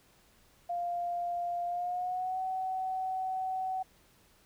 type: tone with pitch glide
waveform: sine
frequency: 698.5 to 753 Hz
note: F5 to F#5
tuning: 0 to +30 cents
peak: -31 dBFS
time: 0.69-3.83 s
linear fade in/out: 10 ms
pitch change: +130 cents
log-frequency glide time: 1.66-2.42 s
effects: pink hiss -64 dBFS RMS until 4.45 s